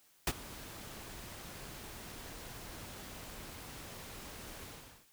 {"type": "noise with ADSR envelope", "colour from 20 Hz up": "pink", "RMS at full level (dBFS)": -29, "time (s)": [0.27, 5.07], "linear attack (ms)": 4, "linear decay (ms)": 45, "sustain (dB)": -19, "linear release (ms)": 430, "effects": ["white hiss -67 dBFS RMS until 5.12 s"]}